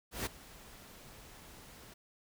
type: noise with ADSR envelope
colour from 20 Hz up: pink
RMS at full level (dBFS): -35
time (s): 0.11-1.94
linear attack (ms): 150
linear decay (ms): 14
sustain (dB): -19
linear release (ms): 9
effects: none